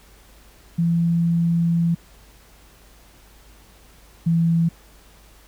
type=tone pair in turn; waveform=sine; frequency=168.7 / 166.57 Hz; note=E3 / E3; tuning=+40 / +18 cents; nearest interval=unison; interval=22 cents; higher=first; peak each=-16 / -15 dBFS; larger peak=second; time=0.78-1.95 / 4.26-4.69 s; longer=first; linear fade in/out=10 ms; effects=added 51 Hz sine -50 dBFS peak until 5.47 s + pink hiss -52 dBFS RMS until 5.47 s